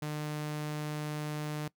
sawtooth tone, 150.7 Hz, D3, 45 cents sharp, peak -30 dBFS, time 0.02-1.68 s, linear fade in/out 5 ms, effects noise-tail reverb RT60 0.1 s tail -21 dB re dry

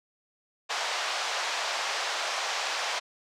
pink band-pass noise, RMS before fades -31 dBFS, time 0.69-3 s, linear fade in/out 20 ms, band 640 to 6300 Hz, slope 24 dB/octave, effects none

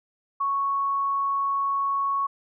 sine tone, 1108 Hz, C#6, 1 cent flat, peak -22 dBFS, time 0.4-2.27 s, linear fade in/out 10 ms, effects none

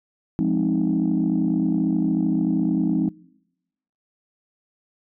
sine chord, F minor seventh, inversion none, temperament equal, 174.61 / 207.7 / 261.6 / 311.1 Hz, F3 / Ab3 / C4 / Eb4, 0 / 0 / 0 / 0 cents, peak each -23 dBFS, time 0.39-3.09 s, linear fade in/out 0 ms, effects noise-tail reverb RT60 0.9 s tail -24 dB re dry + tanh soft clip ceiling -12 dBFS

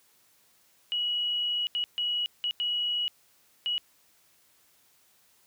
sine tone bursts at uneven times, 2917 Hz, F#7, 25 cents flat, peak -26 dBFS, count 6, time 0.92-1.67 / 1.75-1.84 / 1.98-2.26 / 2.44-2.51 / 2.6-3.08 / 3.66-3.78 s, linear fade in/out 0 ms, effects white hiss -64 dBFS RMS until 5.46 s + high-pass 60 Hz 12 dB/octave

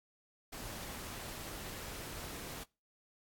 pink noise, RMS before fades -45 dBFS, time 0.52-2.64 s, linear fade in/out 10 ms, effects noise-tail reverb RT60 0.3 s tail -25 dB re dry + AAC 64 kbps

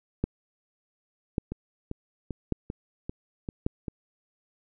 two click trains, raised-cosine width 3 ms, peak -12 / -20 dBFS, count 4 / 7, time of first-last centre 0.24-3.665 / 1.52-3.882 s, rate 0.876 / 2.54 Hz, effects none

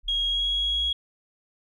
sine exponential sweep, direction up, 33.72 to 62.8 Hz, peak -32 dBFS, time 0.03-0.93 s, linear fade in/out 50 ms
sine tone with pitch glide, 3285 to 3317 Hz, G#7 to G#7, -20 to -3 cents, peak -22 dBFS, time 0.08-0.93 s, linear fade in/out 5 ms, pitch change +17 cents, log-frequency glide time 0.29-0.45 s
effects tanh soft clip ceiling -16 dBFS

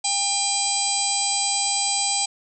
harmonic tone, 801 Hz, G5, 37 cents sharp, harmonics 1 / 3 / 4 / 5 / 6 / 7 / 8 / 9 / 10, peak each -28 / -33 / -33 / -30 / -28 / -34 / -35 / -31 / -24 dBFS, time 0.04-2.26 s, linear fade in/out 10 ms, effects none

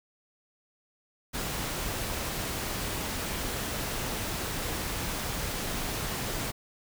pink noise, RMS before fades -33 dBFS, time 1.33-6.52 s, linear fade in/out 20 ms, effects none

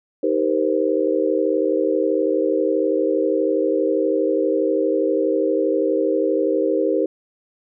sine chord, C minor seventh, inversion first, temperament just, 314 / 392.4 / 470.9 / 523.3 Hz, Eb4 / G4 / Bb4 / C5, +16 / +2 / +18 / 0 cents, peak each -22 dBFS, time 0.23-7.06 s, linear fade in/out 5 ms, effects none

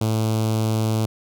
sawtooth tone with notch filter, 110 Hz, A2, in tune, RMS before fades -21 dBFS, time 0.01-1.06 s, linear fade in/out 5 ms, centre 1800 Hz, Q 0.92, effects none

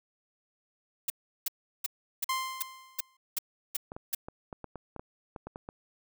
blue noise bursts, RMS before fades -30 dBFS, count 9, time 1.08-4.149 s, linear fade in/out 5 ms, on 21 ms, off 360 ms
sawtooth tone with exponential decay, 1046.5 Hz, C6, in tune, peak -23 dBFS, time 2.29-3.17 s, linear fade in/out 5 ms, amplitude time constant 190 ms
clicks, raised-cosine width 1 ms, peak -26 dBFS, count 12, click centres 3.919 / 3.965 / 4.285 / 4.528 / 4.643 / 4.757 / 4.963 / 4.995 / 5.362 / 5.47 / 5.559 / 5.689 s
effects none

